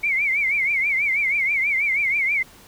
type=tone with vibrato; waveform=sine; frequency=2217 Hz; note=C#7; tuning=in tune; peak=-18 dBFS; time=0.03-2.43 s; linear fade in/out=10 ms; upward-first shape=triangle; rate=6.2 Hz; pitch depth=150 cents each way; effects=pink hiss -48 dBFS RMS until 2.67 s